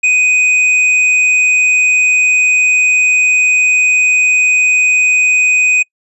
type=tone with hard clipping; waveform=sine; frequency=2497 Hz; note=D#7; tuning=6 cents sharp; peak=-9 dBFS; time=0.03-5.83 s; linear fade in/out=10 ms; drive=5 dB; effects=noise-tail reverb RT60 0.1 s tail -26 dB re dry + resampled to 24000 Hz